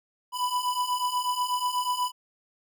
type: beating tone pair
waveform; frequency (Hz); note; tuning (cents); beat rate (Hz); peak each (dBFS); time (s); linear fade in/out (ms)
square; 987.8 / 996; B5 / B5; 0 / +14; 8.2; -31 / -28; 0.32-2.12; 50
effects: none